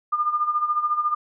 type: tone with tremolo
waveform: sine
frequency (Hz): 1209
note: D6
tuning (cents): +50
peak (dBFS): -17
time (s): 0.12-1.15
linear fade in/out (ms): 10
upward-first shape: sine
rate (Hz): 14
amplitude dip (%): 70
effects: none